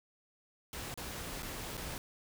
pink noise with dropouts, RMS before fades -42 dBFS, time 0.73-1.98 s, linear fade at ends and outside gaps 1 ms, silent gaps 0.941-0.975 / 1.424-1.429 / 1.77-1.776 s, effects none

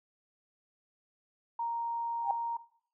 sine tone, 932.3 Hz, A#5, in tune, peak -31 dBFS, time 1.59-2.57 s, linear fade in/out 5 ms
sine tone with exponential growth, 800 Hz, G5, 35 cents sharp, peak -23 dBFS, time 2.19-2.31 s, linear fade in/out 2 ms, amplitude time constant 24 ms
effects noise-tail reverb RT60 0.6 s tail -17 dB re dry

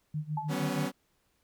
sine tone with tremolo, 152.2 Hz, D#3, 38 cents flat, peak -29 dBFS, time 0.14-0.87 s, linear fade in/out 5 ms, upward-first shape sine, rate 6.4 Hz, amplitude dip 90%
sine tone with exponential decay, 865 Hz, A5, 30 cents flat, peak -28 dBFS, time 0.37-0.62 s, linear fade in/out 5 ms, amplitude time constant 54 ms
sawtooth chord, F# suspended fourth, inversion none, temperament equal with one note detuned, 189.76 / 246.9 / 277.2 Hz, F#3 / B3 / C#4, +44 / 0 / 0 cents, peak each -31 dBFS, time 0.48-0.92 s, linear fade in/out 50 ms
effects pink hiss -73 dBFS RMS until 1.43 s

